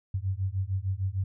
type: beating tone pair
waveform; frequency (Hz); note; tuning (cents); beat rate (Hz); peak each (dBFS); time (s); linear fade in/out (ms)
sine; 92.5 / 99.1; F#2 / G2; 0 / +19; 6.6; -30; 0.14-1.24; 5
effects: none

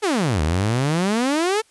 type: exponential two-way sweep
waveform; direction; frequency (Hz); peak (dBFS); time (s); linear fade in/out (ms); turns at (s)
sawtooth; down then up; 453.3 to 73.42 to 453.3; -14; 0.02-1.62; 20; 0.42
effects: white hiss -57 dBFS RMS until 1.7 s + resampled to 24000 Hz

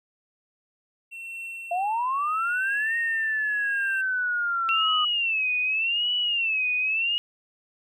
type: tone with tremolo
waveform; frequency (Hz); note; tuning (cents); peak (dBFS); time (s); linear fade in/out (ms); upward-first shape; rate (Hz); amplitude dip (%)
triangle; 2710; E7; +47; -31; 1.11-4.02; 20; triangle; 0.77; 80
type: linear two-way sweep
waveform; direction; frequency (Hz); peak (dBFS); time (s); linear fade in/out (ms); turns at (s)
sine; up then down; 679 to 1864.7 to 1230; -23; 1.71-5.05; 5; 2.97
type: tone with vibrato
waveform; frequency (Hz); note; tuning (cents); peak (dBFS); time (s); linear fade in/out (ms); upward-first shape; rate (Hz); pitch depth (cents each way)
sine; 2705; E7; +44; -22; 4.69-7.18; 0; sine; 0.86; 150
effects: none

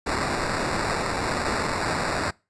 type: noise with sample-and-hold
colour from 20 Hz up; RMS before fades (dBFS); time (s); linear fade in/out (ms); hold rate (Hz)
blue; -26; 0.06-2.31; 10; 3150
effects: noise-tail reverb RT60 0.3 s tail -25 dB re dry + resampled to 22050 Hz

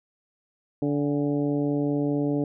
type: harmonic tone with a mistuned harmonic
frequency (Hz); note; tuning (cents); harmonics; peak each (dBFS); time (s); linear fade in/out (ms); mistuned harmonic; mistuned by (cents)
144.7; D3; -25; 1 / 2 / 3 / 4 / 5 / 6; -29 / -24 / -30 / -34 / -41 / -46; 0.82-2.44; 2; 6; -91
effects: none

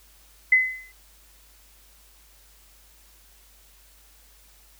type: tone with exponential decay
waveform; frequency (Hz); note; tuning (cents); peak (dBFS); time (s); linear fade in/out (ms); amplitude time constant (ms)
sine; 2032; B6; +49; -11; 0.52-0.92; 5; 85
effects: added 50 Hz sine -56 dBFS peak until 4.79 s + white hiss -56 dBFS RMS until 4.79 s

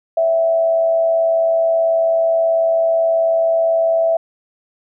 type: tone with frequency modulation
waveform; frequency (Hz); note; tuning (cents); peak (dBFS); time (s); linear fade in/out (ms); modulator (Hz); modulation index
sine; 659.3; E5; 0; -12; 0.17-4.17; 5; 98.4; 0.3
effects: none

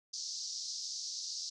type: band-pass noise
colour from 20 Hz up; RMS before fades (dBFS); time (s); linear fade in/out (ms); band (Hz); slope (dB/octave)
pink; -41; 0.13-1.5; 10; 4500 to 6200; 48
effects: none

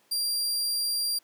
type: tone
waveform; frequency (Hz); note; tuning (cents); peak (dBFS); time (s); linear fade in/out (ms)
sawtooth; 4755; D8; +21; -23; 0.11-1.19; 10
effects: pink hiss -64 dBFS RMS until 1.23 s + high-pass 300 Hz 12 dB/octave

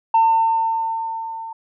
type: tone with level ramp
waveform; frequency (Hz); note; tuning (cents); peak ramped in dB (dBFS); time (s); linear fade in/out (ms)
sine; 902; A5; +43; -9 to -29; 0.14-1.53; 5
effects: tanh soft clip ceiling -8 dBFS

